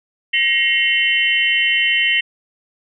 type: tone cluster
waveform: sine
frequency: 1893 / 2144 / 2742 / 3054 Hz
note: A#6 / C7 / F7 / G7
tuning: +26 / +42 / -32 / -46 cents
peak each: -19 dBFS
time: 0.33-2.21 s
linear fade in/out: 10 ms
effects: none